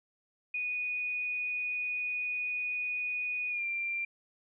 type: tone with pitch glide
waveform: sine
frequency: 2473 to 2372 Hz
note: D#7 to D7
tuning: -11 to +17 cents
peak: -31 dBFS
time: 0.54-4.05 s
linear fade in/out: 5 ms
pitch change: -72 cents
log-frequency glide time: 3.49-3.65 s
effects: none